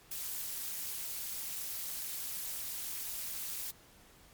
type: noise with amplitude modulation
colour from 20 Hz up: blue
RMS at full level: -36 dBFS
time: 0.11-3.71 s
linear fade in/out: 5 ms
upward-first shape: sine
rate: 244 Hz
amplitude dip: 75%
effects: pink hiss -60 dBFS RMS until 4.33 s + MP3 96 kbps